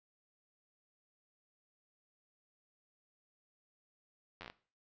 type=slowing click train; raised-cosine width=0.3 ms; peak=-30 dBFS; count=7; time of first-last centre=4.41-4.5 s; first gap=10 ms; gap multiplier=1.16; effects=noise-tail reverb RT60 0.4 s tail -18 dB re dry + resampled to 16000 Hz